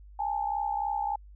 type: tone pair together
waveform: sine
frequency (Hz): 816.6 / 880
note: G#5 / A5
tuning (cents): -29 / 0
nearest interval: minor second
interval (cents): 129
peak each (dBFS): -29 / -32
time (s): 0.19-1.16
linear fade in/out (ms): 5
effects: added 50 Hz sine -47 dBFS peak until 1.35 s